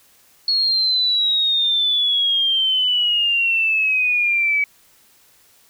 sine exponential sweep, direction down, 4346 to 2274 Hz, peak -15 dBFS, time 0.48-4.64 s, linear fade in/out 2 ms, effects white hiss -54 dBFS RMS until 5.69 s

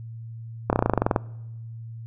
slowing click train, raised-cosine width 1 ms, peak -5 dBFS, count 13, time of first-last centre 0.7-1.162 s, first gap 29 ms, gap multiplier 1.05, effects noise-tail reverb RT60 1.0 s tail -23 dB re dry + added 114 Hz sine -35 dBFS peak until 2.06 s

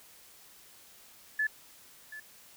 sine tone with echo, 1728 Hz, A6, 32 cents flat, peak -26 dBFS, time 1.39-1.47 s, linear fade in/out 5 ms, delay 730 ms, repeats 1, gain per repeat -15 dB, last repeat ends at 2.2 s, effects white hiss -56 dBFS RMS until 2.56 s

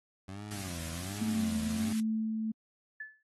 20% pulse tone with vibrato, 92.5 Hz, F#2, in tune, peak -36 dBFS, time 0.28-1.93 s, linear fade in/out 5 ms, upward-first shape sine, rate 1.3 Hz, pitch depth 220 cents each way
white high-pass noise, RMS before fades -43 dBFS, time 0.51-2 s, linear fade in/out 0 ms, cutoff 1100 Hz, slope 24 dB/octave
sine tone with tremolo, 220 Hz, A3, in tune, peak -28 dBFS, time 1.21-2.52 s, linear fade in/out 10 ms, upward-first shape sine, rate 1.5 Hz, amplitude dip 30%
sine tone with exponential decay, 1735 Hz, A6, 25 cents flat, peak -36 dBFS, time 3-3.23 s, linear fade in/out 5 ms, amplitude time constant 50 ms
effects low-pass 12000 Hz 12 dB/octave + AAC 32 kbps

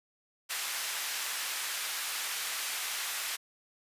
pink high-pass noise, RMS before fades -35 dBFS, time 0.49-3.37 s, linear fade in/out 20 ms, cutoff 1500 Hz, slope 12 dB/octave, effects resampled to 32000 Hz

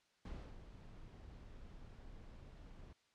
brown noise with ADSR envelope, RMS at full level -45 dBFS, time 0.25-2.93 s, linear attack 4 ms, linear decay 300 ms, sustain -10 dB, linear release 4 ms, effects white hiss -75 dBFS RMS until 3.14 s + low-pass 5000 Hz 12 dB/octave

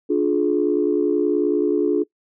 sine chord, D diminished, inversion none, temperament just, 293.7 / 352.4 / 422.9 Hz, D4 / F4 / Ab4, 0 / +16 / +31 cents, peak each -20 dBFS, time 0.09-2.04 s, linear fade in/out 20 ms, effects noise-tail reverb RT60 0.1 s tail -22 dB re dry + tanh soft clip ceiling -7 dBFS

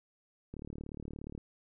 click train, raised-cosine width 3 ms, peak -30 dBFS, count 32, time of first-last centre 0.54-1.378 s, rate 37 Hz, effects none

